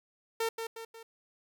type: tone with echo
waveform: sawtooth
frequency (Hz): 453.6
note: A#4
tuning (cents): -47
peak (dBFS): -25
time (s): 0.4-0.49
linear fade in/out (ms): 5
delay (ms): 180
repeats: 3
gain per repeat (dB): -6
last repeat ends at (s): 1.03
effects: none